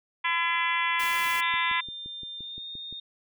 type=harmonic tone; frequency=337.7 Hz; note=E4; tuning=42 cents sharp; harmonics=3 / 4 / 5 / 6 / 7 / 8 / 9 / 10; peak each=-28 / -38 / -33 / -29 / -32 / -36 / -39 / -37 dBFS; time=0.24-1.81 s; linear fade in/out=10 ms
type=noise; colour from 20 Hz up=white; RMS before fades=-38 dBFS; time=0.99-1.41 s; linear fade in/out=10 ms
type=tone with pitch glide; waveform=sine; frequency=3600 to 3667 Hz; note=A7 to A#7; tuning=+39 to -29 cents; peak=-36 dBFS; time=1.42-3 s; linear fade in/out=5 ms; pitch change=+32 cents; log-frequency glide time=2.36-2.65 s
type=click train; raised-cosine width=3 ms; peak=-34 dBFS; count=9; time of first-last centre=1.54-2.926 s; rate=5.77 Hz
effects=none